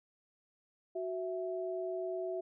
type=tone pair together; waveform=sine; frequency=370.7 / 659.3 Hz; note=F#4 / E5; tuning=+3 / 0 cents; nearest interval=minor seventh; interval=997 cents; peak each=-37 / -38 dBFS; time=0.95-2.41 s; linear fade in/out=10 ms; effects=none